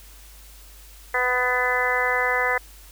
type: harmonic tone with a mistuned harmonic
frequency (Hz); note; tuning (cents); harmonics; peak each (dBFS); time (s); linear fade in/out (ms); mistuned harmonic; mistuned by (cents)
249.6; B3; +19; 2 / 3 / 4 / 5 / 6 / 7 / 8; -27 / -29 / -28 / -30 / -30 / -25 / -25; 1.14-2.58; 5; 8; +16
effects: added 50 Hz sine -45 dBFS peak until 2.91 s + white hiss -49 dBFS RMS until 2.91 s